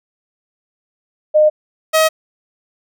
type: tone pair in turn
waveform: sine / sawtooth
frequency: 611 / 634.3 Hz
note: D#5 / D#5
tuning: -32 / +33 cents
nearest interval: minor second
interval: 65 cents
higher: second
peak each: -7 / -6 dBFS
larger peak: second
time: 1.34-1.5 / 1.93-2.09 s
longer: neither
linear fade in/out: 20 ms
effects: none